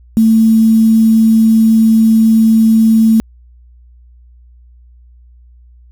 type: tone with quantisation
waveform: sine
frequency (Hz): 222.7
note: A3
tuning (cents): +21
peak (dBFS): -5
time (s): 0.17-3.2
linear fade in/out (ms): 0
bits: 5
effects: added 60 Hz sine -39 dBFS peak until 5.91 s